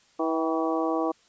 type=harmonic tone with a mistuned harmonic; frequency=162.1 Hz; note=E3; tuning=29 cents flat; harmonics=2 / 3 / 4 / 5 / 6 / 7; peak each=-27 / -30 / -31 / -32 / -36 / -33 dBFS; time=0.19-1.12 s; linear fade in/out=10 ms; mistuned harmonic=5; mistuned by=-57 cents; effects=white hiss -61 dBFS RMS until 1.28 s + resampled to 16000 Hz